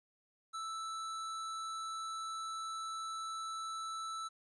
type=tone; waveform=square; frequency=1318.5 Hz; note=E6; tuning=in tune; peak=-40 dBFS; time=0.53-4.29 s; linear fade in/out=20 ms; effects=resampled to 22050 Hz + 13-bit